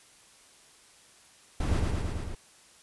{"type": "noise with echo", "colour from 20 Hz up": "brown", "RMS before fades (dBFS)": -27, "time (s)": [1.6, 1.8], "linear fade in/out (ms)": 5, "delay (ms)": 110, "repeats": 5, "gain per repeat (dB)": -2, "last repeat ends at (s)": 2.35, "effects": ["white hiss -57 dBFS RMS until 2.82 s", "resampled to 24000 Hz"]}